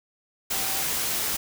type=tone in noise; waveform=sine; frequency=775 Hz; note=G5; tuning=20 cents flat; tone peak=-38 dBFS; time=0.53-0.83 s; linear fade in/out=10 ms; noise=white; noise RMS=-27 dBFS; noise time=0.5-1.37 s; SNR=-14 dB; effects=none